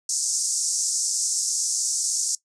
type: band-pass noise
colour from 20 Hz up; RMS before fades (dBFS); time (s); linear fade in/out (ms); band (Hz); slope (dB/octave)
pink; -25; 0.09-2.35; 2; 5500 to 8800; 48
effects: noise-tail reverb RT60 0.1 s tail -19 dB re dry